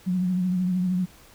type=tone with vibrato; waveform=sine; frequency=182.3 Hz; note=F#3; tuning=25 cents flat; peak=-21 dBFS; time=0.06-1.06 s; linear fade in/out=20 ms; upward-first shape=triangle; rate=13 Hz; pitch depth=54 cents each way; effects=pink hiss -52 dBFS RMS until 1.34 s